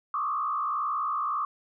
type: tone with frequency modulation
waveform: sine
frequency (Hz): 1179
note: D6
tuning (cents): +6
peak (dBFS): -26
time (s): 0.14-1.45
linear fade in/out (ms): 2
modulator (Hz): 61.7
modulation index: 1.4
effects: none